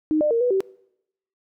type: tone with pitch steps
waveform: sine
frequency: 309.4 / 601 / 463.2 / 492.3 / 384.5 Hz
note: D#4 / D5 / A#4 / B4 / G4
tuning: -10 / +40 / -11 / -6 / -33 cents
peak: -17 dBFS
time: 0.11-0.605 s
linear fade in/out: 0 ms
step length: 99 ms
effects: noise-tail reverb RT60 0.8 s tail -23 dB re dry